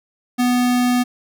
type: tone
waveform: square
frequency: 246.9 Hz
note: B3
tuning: in tune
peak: -15 dBFS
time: 0.38-1.04 s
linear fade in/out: 20 ms
effects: none